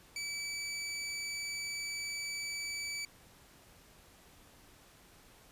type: tone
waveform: 20% pulse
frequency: 2300 Hz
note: D7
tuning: 37 cents flat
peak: -32 dBFS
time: 0.16-3.05 s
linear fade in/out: 2 ms
effects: pink hiss -60 dBFS RMS until 5.51 s + resampled to 32000 Hz